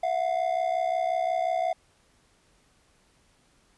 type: ring-modulated tone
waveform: triangle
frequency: 698.5 Hz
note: F5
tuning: in tune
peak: -19 dBFS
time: 0.03-1.73 s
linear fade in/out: 5 ms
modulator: 32.8 Hz
effects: pink hiss -64 dBFS RMS until 3.77 s + resampled to 24000 Hz